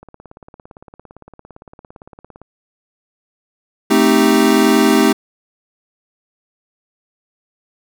click train, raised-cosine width 1 ms, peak -24 dBFS, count 43, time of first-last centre 0.03-2.416 s, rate 17.6 Hz
square chord, A half-diminished seventh, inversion none, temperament equal, 220 / 261.6 / 311.1 / 392 Hz, A3 / C4 / Eb4 / G4, 0 / 0 / 0 / 0 cents, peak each -16 dBFS, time 3.9-5.13 s, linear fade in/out 10 ms
effects none

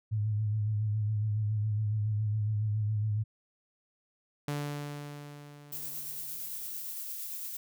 sine tone with vibrato, 106.5 Hz, G#2, 44 cents sharp, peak -27 dBFS, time 0.11-3.24 s, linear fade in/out 20 ms, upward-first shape sine, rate 7.2 Hz, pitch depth 45 cents each way
sawtooth tone with exponential decay, 145.6 Hz, D3, 15 cents flat, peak -27 dBFS, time 4.48-6.97 s, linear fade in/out 2 ms, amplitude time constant 540 ms
violet noise with tremolo, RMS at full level -38 dBFS, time 5.72-7.57 s, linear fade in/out 5 ms, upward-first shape sine, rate 8.8 Hz, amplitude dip 25%
effects none

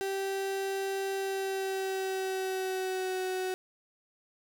35% pulse tone with pitch glide, 389 to 372.5 Hz, G4 to F#4, -13 to +12 cents, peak -29 dBFS, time 0.01-3.54 s, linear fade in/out 0 ms, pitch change -75 cents, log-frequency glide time 1.15-3.21 s, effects none

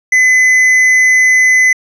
sine tone with hard clipping, 2025 Hz, B6, 43 cents sharp, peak -7 dBFS, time 0.12-1.73 s, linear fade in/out 5 ms, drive 6 dB, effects resampled to 32000 Hz

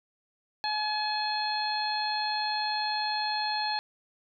harmonic tone, 850 Hz, G#5, 40 cents sharp, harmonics 1 / 2 / 3 / 4 / 5, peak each -30 / -36 / -40 / -42 / -32 dBFS, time 0.64-3.79 s, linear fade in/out 0 ms, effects none

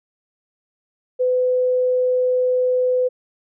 sine tone, 504 Hz, B4, 35 cents sharp, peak -15 dBFS, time 1.19-3.09 s, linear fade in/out 20 ms, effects none

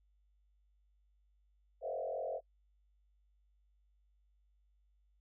sine tone with frequency modulation, 587.3 Hz, D5, in tune, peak -36 dBFS, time 1.81-2.41 s, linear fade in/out 50 ms, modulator 44.3 Hz, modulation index 2.4, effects noise-tail reverb RT60 0.1 s tail -25 dB re dry + added 50 Hz sine -69 dBFS peak until 5.2 s

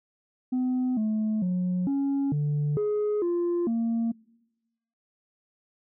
sine tone with pitch steps, 253.7 / 216.2 / 181 / 277.3 / 147 / 419.2 / 347.1 / 229.9 Hz, B3 / A3 / F#3 / C#4 / D3 / G#4 / F4 / A#3, +47 / -30 / -38 / +1 / +2 / +16 / -11 / -24 cents, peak -21 dBFS, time 0.52-4.12 s, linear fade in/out 10 ms, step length 450 ms, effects noise-tail reverb RT60 1.0 s tail -26 dB re dry + tanh soft clip ceiling -22 dBFS

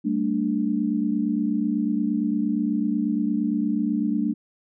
sine chord, G suspended second, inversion none, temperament equal with one note detuned, 196 / 224.4 / 293.7 Hz, G3 / A3 / D4, 0 / +34 / 0 cents, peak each -27 / -24 / -25 dBFS, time 0.04-4.34 s, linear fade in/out 20 ms, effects none

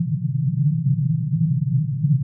pink band-pass noise, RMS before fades -20 dBFS, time 0-2.23 s, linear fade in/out 10 ms, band 120 to 170 Hz, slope 96 dB/octave, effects none

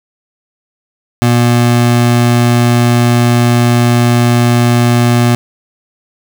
25% pulse tone, 120 Hz, B2, 49 cents flat, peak -3 dBFS, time 1.22-5.35 s, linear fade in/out 0 ms, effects 7-bit

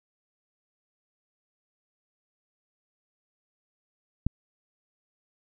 click, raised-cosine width 5 ms, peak -12 dBFS, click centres 4.266 s, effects none

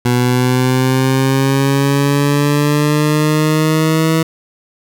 20% pulse linear sweep, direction up, 122.2 to 161.8 Hz, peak -6 dBFS, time 0.05-4.23 s, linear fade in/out 5 ms, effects none

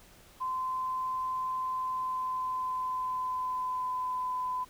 sine tone with pitch glide, 1030 to 1008.8 Hz, C6 to B5, -28 to +36 cents, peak -30 dBFS, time 0.4-4.65 s, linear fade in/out 20 ms, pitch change -36 cents, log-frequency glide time 1.64-4.36 s, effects pink hiss -57 dBFS RMS until 4.69 s

